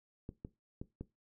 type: clicks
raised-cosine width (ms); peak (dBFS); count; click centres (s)
3; -29; 4; 0.291 / 0.449 / 0.815 / 1.01
effects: noise-tail reverb RT60 0.2 s tail -17 dB re dry